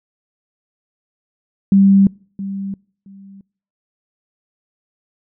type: tone with echo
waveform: sine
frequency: 196 Hz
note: G3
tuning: in tune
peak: -7 dBFS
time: 1.72-2.07 s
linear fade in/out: 2 ms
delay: 670 ms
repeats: 2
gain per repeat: -15 dB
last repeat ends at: 3.41 s
effects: noise-tail reverb RT60 0.5 s tail -26 dB re dry